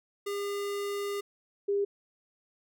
square / sine tone pair in turn, 404.1 / 402.3 Hz, G#4 / G4, -47 / +45 cents, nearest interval unison, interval 8 cents, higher first, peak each -32 / -25 dBFS, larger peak second, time 0.26-1.21 / 1.68-1.85 s, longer first, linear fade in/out 10 ms, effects none

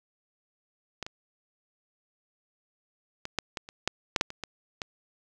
clicks, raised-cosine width 0.2 ms, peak -17 / -21 / -18 / -9 / -16 / -26 / -8 / -6 / -6 / -22 / -17 / -16 dBFS, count 12, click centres 1.027 / 1.065 / 3.254 / 3.387 / 3.572 / 3.689 / 3.876 / 4.162 / 4.211 / 4.304 / 4.437 / 4.818 s, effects none

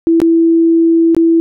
sine tone with dropouts, 330.8 Hz, E4, 6 cents sharp, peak -6 dBFS, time 0.07-1.4 s, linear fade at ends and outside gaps 0 ms, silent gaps 0.202-0.217 / 1.148-1.166 s, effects none

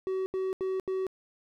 triangle tone bursts, 378.2 Hz, F#4, 38 cents sharp, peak -26 dBFS, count 4, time 0.07-1.067 s, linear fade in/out 0 ms, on 190 ms, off 79 ms, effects none

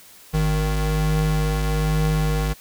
square tone pair together, 52.24 / 155.56 Hz, G#1 / D#3, +11 / 0 cents, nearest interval octave + perfect fifth, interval 1889 cents, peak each -22 dBFS, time 0.33-2.54 s, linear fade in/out 20 ms, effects white hiss -47 dBFS RMS until 2.6 s

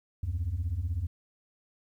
sine beating tone pair, 75.1 / 91.1 Hz, D2 / F#2, +39 / -26 cents, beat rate 16 Hz, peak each -31 / -29 dBFS, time 0.23-1.07 s, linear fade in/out 5 ms, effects tanh soft clip ceiling -25 dBFS + 11-bit

